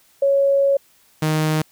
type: tone pair in turn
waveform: sine / sawtooth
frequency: 554.4 / 155.57 Hz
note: C#5 / D#3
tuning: 0 / 0 cents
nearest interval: octave + minor seventh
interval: 2200 cents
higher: first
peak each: -13 dBFS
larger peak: neither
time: 0.22-0.77 / 1.22-1.62 s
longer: first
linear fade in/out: 5 ms
effects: white hiss -56 dBFS RMS until 1.71 s